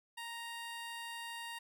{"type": "tone", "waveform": "15% pulse", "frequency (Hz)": 932.3, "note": "A#5", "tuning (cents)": 0, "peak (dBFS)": -36, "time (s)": [0.17, 1.59], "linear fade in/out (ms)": 10, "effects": []}